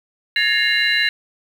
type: tone cluster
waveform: sine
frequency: 1693 / 1819 / 2133 / 2804 / 3986 Hz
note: G#6 / A#6 / C7 / F7 / B7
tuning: +33 / -43 / +33 / +6 / +15 cents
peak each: -21 dBFS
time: 0.36-1.09 s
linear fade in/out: 2 ms
effects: tanh soft clip ceiling -4 dBFS + 7-bit